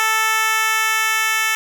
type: tone with high-pass filter sweep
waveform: 10% pulse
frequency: 440 Hz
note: A4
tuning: in tune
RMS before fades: -18 dBFS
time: 0-1.55 s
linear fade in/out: 0 ms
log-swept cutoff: 1100 to 1700 Hz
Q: 1.1
effects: none